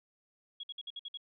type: tone bursts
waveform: sine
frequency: 3322 Hz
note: G#7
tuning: in tune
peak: -39 dBFS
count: 7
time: 0.6-1.174 s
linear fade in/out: 5 ms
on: 34 ms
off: 56 ms
effects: none